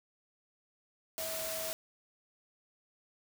sine tone in noise, 644 Hz, E5, 41 cents flat, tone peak -40 dBFS, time 1.18-1.73 s, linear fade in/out 0 ms, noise white, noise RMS -39 dBFS, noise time 1.18-1.73 s, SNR -4 dB, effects none

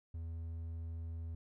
triangle tone, 82.41 Hz, E2, in tune, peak -38 dBFS, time 0.14-1.35 s, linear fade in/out 5 ms, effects none

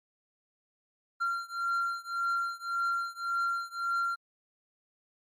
triangle beating tone pair, 1378 / 1379.8 Hz, F6 / F6, -24 / -21 cents, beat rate 1.8 Hz, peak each -30 / -31 dBFS, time 1.2-4.16 s, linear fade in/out 20 ms, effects MP3 64 kbps

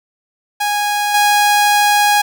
sawtooth tone with level steps, 826 Hz, G#5, 10 cents flat, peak -11 / -6 dBFS, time 0.6-2.22 s, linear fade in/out 10 ms, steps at 1.14 s, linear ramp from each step 5 ms, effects 8-bit

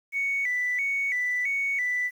sine tone with vibrato, 2100 Hz, C7, 6 cents sharp, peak -23 dBFS, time 0.12-2.11 s, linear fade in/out 50 ms, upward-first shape square, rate 1.5 Hz, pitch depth 100 cents each way, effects tanh soft clip ceiling -20 dBFS + 9-bit

